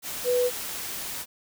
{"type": "tone in noise", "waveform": "sine", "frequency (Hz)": 493.9, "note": "B4", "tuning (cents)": 0, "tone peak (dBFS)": -20, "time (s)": [0.24, 0.51], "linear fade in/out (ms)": 50, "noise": "white", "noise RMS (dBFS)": -34, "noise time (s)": [0.02, 1.26], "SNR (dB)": 11, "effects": []}